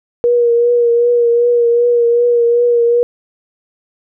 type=tone with vibrato; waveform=sine; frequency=475.8 Hz; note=A#4; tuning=35 cents sharp; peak=-8 dBFS; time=0.24-3.03 s; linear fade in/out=0 ms; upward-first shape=triangle; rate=2.6 Hz; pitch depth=31 cents each way; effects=none